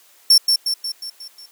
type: tone with echo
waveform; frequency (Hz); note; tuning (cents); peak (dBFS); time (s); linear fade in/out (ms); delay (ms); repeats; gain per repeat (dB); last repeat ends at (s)
40% pulse; 5430; F8; -50; -7; 0.3-0.38; 5; 180; 6; -5; 1.46
effects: white hiss -52 dBFS RMS until 1.51 s + high-pass 400 Hz 12 dB/octave